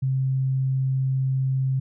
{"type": "tone", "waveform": "sine", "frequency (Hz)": 132.5, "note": "C3", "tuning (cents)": 22, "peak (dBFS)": -20, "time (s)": [0.02, 1.8], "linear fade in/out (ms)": 10, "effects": []}